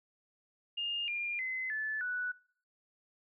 sine tone with pitch steps, 2826 / 2404 / 2045 / 1739.6 / 1479.8 Hz, F7 / D7 / C7 / A6 / F#6, +20 / +40 / -40 / -20 / 0 cents, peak -33 dBFS, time 0.77-2.32 s, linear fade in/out 10 ms, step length 310 ms, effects noise-tail reverb RT60 0.6 s tail -24 dB re dry

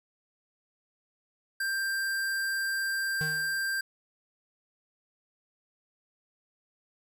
square tone, 1581 Hz, G6, 14 cents sharp, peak -29 dBFS, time 1.6-3.81 s, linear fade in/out 5 ms
square tone with exponential decay, 154.5 Hz, D#3, 12 cents flat, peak -31 dBFS, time 3.21-3.65 s, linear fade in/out 0 ms, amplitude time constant 94 ms
effects none

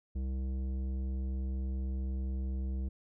triangle tone with tanh clipping, 65.41 Hz, C2, in tune, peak -34 dBFS, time 0.15-2.89 s, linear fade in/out 10 ms, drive 16 dB, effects none

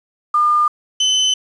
sine / 35% pulse tone pair in turn, 1207 / 3035 Hz, D6 / F#7, +47 / +43 cents, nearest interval octave + major third, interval 1596 cents, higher second, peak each -11 dBFS, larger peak neither, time 0.34-0.68 / 1-1.34 s, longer neither, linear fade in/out 5 ms, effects resampled to 22050 Hz + 7-bit

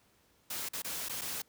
white noise with dropouts, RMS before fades -38 dBFS, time 0.5-1.42 s, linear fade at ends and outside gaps 5 ms, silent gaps 0.688-0.733 / 0.821-0.845 / 1.086-1.094 / 1.212-1.216 s, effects pink hiss -68 dBFS RMS until 1.48 s + high-pass 60 Hz 12 dB/octave

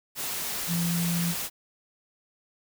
sine tone in noise, 171 Hz, F3, 36 cents flat, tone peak -25 dBFS, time 0.67-1.35 s, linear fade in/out 50 ms, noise white, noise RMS -32 dBFS, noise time 0.15-1.5 s, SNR +4 dB, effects none

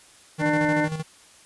square tone with tremolo, 157.9 Hz, D#3, 26 cents sharp, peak -26 dBFS, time 0.38-1.03 s, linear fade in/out 20 ms, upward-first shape square, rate 13 Hz, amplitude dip 55%
harmonic tone, 299.3 Hz, D4, 33 cents sharp, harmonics 1 / 2 / 3 / 5 / 6 / 7, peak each -23 / -26 / -28 / -30 / -31 / -31 dBFS, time 0.39-0.89 s, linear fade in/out 50 ms
effects white hiss -52 dBFS RMS until 1.45 s + resampled to 24000 Hz

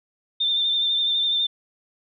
sine tone with vibrato, 3586 Hz, A7, 32 cents sharp, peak -19 dBFS, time 0.4-1.47 s, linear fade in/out 10 ms, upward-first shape sine, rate 12 Hz, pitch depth 28 cents each way, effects none

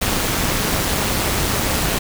pink noise with amplitude modulation, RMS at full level -17 dBFS, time 0.01-1.99 s, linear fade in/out 10 ms, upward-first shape sine, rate 205 Hz, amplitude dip 60%, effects none

